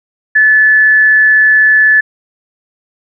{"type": "tone with amplitude modulation", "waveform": "sine", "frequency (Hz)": 1732, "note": "A6", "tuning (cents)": -28, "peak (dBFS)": -3, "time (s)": [0.35, 2.01], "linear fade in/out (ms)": 10, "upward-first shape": "sine", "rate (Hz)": 195, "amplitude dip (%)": 25, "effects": []}